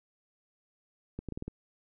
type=clicks; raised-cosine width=3 ms; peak=-24 dBFS; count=6; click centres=1.19 / 1.287 / 1.323 / 1.375 / 1.424 / 1.48 s; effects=none